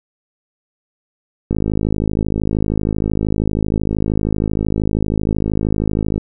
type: click train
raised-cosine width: 3 ms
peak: -5 dBFS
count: 248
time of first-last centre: 1.51-6.179 s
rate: 52.9 Hz
effects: none